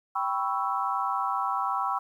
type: chord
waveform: sine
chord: C# half-diminished seventh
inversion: second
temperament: equal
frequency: 784 / 987.8 / 1108.7 / 1318.5 Hz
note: G5 / B5 / C#6 / E6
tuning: 0 / 0 / 0 / 0 cents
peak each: -31 dBFS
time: 0.15-1.99 s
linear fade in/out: 10 ms
effects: 10-bit